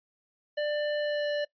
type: tone with pitch glide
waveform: square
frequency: 593 to 587.5 Hz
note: D5 to D5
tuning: +17 to +1 cents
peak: -28 dBFS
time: 0.57-1.45 s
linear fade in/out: 10 ms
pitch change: -16 cents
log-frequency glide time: 0.99-1.29 s
effects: noise-tail reverb RT60 0.1 s tail -21 dB re dry + resampled to 11025 Hz